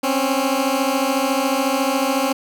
15% pulse beating tone pair, 262.5 / 276.5 Hz, C4 / C#4, +6 / -4 cents, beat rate 14 Hz, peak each -14 dBFS, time 0.03-2.33 s, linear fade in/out 10 ms, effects none

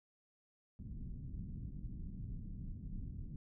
pink low-pass noise, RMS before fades -45 dBFS, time 0.79-3.36 s, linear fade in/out 2 ms, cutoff 210 Hz, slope 24 dB/octave, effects none

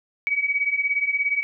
sine beating tone pair, 2255 / 2272 Hz, C#7 / C#7, +29 / +42 cents, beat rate 17 Hz, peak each -25 / -22 dBFS, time 0.27-1.43 s, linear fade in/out 0 ms, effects none

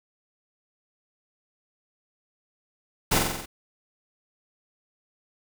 pink noise with echo, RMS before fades -22 dBFS, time 3.11-3.19 s, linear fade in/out 10 ms, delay 45 ms, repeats 6, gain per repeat -3 dB, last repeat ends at 3.46 s, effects none

